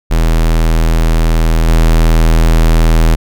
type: tone with level steps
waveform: square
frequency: 40.66 Hz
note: E1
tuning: 23 cents flat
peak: -8 / -6 dBFS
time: 0.1-3.16 s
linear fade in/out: 20 ms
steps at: 1.68 s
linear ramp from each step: 5 ms
effects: none